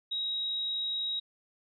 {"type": "tone", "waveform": "sine", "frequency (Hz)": 3812, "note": "A#7", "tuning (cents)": 38, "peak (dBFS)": -30, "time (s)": [0.11, 1.2], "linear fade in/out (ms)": 10, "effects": []}